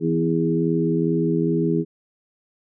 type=harmonic tone with a mistuned harmonic; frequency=82.3 Hz; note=E2; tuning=2 cents flat; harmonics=2 / 3 / 4 / 5; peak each=-22 / -25 / -23 / -24 dBFS; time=0-1.85 s; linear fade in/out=50 ms; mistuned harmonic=3; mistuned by=+20 cents; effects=none